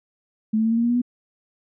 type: tone with pitch steps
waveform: sine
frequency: 217.5 / 221.3 / 225.2 / 229.1 / 233.1 / 237.2 / 241.3 / 245.5 Hz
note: A3 / A3 / A3 / A#3 / A#3 / A#3 / B3 / B3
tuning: -20 / +10 / +40 / -30 / 0 / +30 / -40 / -10 cents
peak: -17 dBFS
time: 0.53-1.018 s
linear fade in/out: 10 ms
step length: 61 ms
effects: none